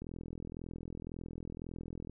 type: click train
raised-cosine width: 3 ms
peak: -30 dBFS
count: 88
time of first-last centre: 0.02-2.096 s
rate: 41.9 Hz
effects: none